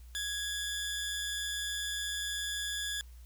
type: tone pair together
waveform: 25% pulse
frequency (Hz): 1661.2 / 3499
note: G#6 / A7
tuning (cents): 0 / -10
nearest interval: octave + minor second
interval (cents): 1290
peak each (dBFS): -33 / -33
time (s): 0.15-3.01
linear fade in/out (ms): 0
effects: added 60 Hz sine -48 dBFS peak until 3.25 s + white hiss -65 dBFS RMS until 3.25 s